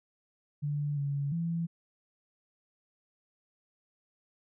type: tone with pitch steps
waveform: sine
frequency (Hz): 146.1 / 141.5 / 167.5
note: D3 / C#3 / E3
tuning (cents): -9 / +36 / +28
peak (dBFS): -29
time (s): 0.62-1.67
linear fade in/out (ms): 20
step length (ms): 350
effects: none